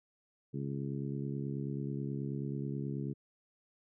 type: harmonic tone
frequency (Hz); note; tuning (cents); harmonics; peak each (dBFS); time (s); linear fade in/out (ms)
69.3; C#2; 0; 2 / 3 / 4 / 5 / 6; -37 / -41 / -43 / -45 / -47; 0.53-3.14; 20
effects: none